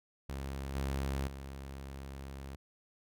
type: tone with level steps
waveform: sawtooth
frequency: 68 Hz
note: C#2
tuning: 33 cents flat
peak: -34 / -29 / -39 dBFS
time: 0.29-2.56 s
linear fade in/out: 5 ms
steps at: 0.75 / 1.27 s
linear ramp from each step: 5 ms
effects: none